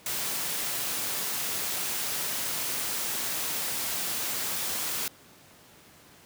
white noise, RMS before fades -31 dBFS, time 0.06-5.08 s, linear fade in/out 2 ms, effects pink hiss -54 dBFS RMS until 6.25 s + high-pass 100 Hz 12 dB/octave

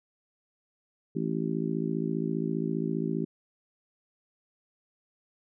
harmonic tone, 55 Hz, A1, in tune, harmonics 3 / 4 / 5 / 6 / 7, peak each -32 / -33 / -34 / -35 / -35 dBFS, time 1.15-3.25 s, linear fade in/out 10 ms, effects none

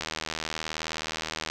click train, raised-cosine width 0.2 ms, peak -13 dBFS, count 119, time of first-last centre 0.01-1.5 s, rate 79.2 Hz, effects none

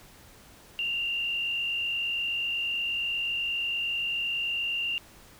sine tone with frequency modulation, 2787 Hz, F7, 4 cents flat, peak -27 dBFS, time 0.79-4.98 s, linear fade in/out 0 ms, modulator 48.3 Hz, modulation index 1.1, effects pink hiss -53 dBFS RMS until 5.39 s

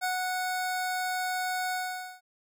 25% pulse tone with ADSR envelope, 737 Hz, F#5, 7 cents flat, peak -23 dBFS, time 0.01-2.21 s, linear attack 31 ms, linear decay 130 ms, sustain -2 dB, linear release 480 ms, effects none

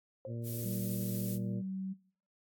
sine tone with exponential decay, 531 Hz, C5, 25 cents sharp, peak -37 dBFS, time 0.25-0.42 s, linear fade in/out 1 ms, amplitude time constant 36 ms
harmonic tone, 117 Hz, A#2, 7 cents sharp, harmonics 1 / 2 / 3 / 4 / 5, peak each -38 / -44 / -48 / -50 / -52 dBFS, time 0.26-1.63 s, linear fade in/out 50 ms
violet noise, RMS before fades -42 dBFS, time 0.43-1.39 s, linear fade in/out 50 ms
sine tone, 190.4 Hz, F#3, 50 cents sharp, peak -36 dBFS, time 0.64-1.94 s, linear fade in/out 20 ms
effects noise-tail reverb RT60 0.5 s tail -20 dB re dry + AAC 64 kbps

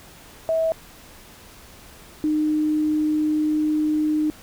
sine tone pair in turn, 648 / 305.8 Hz, E5 / D#4, -30 / -30 cents, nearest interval octave + minor second, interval 1300 cents, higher first, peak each -18 dBFS, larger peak neither, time 0.49-0.72 / 2.24-4.3 s, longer second, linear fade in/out 0 ms, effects pink hiss -46 dBFS RMS until 4.42 s

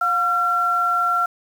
sine tone pair together, 714.3 / 1363 Hz, F5 / F6, +39 / -43 cents, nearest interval major seventh, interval 1118 cents, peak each -25 / -17 dBFS, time 0.01-1.26 s, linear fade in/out 5 ms, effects 7-bit

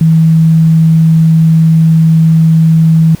sine tone, 161.4 Hz, E3, 36 cents flat, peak -3 dBFS, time 0.01-3.15 s, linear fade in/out 2 ms, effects pink hiss -35 dBFS RMS until 3.2 s

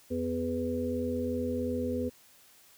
harmonic tone with a mistuned harmonic, 82.9 Hz, E2, 10 cents sharp, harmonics 1 / 3 / 5 / 6, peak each -38 / -32 / -37 / -34 dBFS, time 0.1-2.1 s, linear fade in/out 20 ms, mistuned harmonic 1, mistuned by +63 cents, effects white hiss -59 dBFS RMS until 2.77 s

